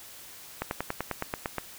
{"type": "slowing click train", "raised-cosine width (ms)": 0.5, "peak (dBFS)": -14, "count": 10, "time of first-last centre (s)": [0.62, 1.583], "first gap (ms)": 91, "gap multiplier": 1.04, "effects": ["white hiss -47 dBFS RMS until 1.78 s"]}